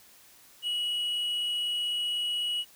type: tone with amplitude modulation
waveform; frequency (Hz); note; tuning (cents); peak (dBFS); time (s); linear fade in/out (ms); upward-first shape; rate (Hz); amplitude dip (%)
triangle; 2916; F#7; -26; -25; 0.62-2.65; 50; sine; 246; 25
effects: white hiss -56 dBFS RMS until 2.75 s